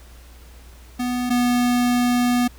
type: tone pair in turn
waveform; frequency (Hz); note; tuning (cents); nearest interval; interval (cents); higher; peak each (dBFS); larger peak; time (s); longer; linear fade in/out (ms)
square; 246.9 / 244.6; B3 / B3; 0 / -16; unison; 16; first; -22 / -17; second; 0.99-1.3 / 1.3-2.48; second; 10
effects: added 60 Hz sine -42 dBFS peak until 2.58 s + pink hiss -50 dBFS RMS until 2.58 s